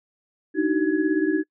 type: tone cluster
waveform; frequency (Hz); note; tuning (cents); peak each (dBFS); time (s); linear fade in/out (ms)
sine; 298.9 / 316.2 / 379.2 / 1683; D4 / D#4 / F#4 / G#6; +31 / +28 / +43 / +23; -24 / -22 / -25 / -31; 0.54-1.44; 50
effects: noise-tail reverb RT60 0.1 s tail -26 dB re dry